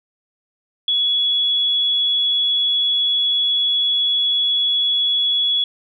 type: tone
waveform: sine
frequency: 3377 Hz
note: G#7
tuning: 28 cents sharp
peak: -15 dBFS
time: 0.88-5.64 s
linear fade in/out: 2 ms
effects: none